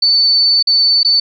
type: tone with dropouts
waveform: sine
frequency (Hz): 4509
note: C#8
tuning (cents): +29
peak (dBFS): -8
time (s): 0.02-1.2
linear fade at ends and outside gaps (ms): 5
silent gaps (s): 0.627-0.671 / 1.032-1.048
effects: none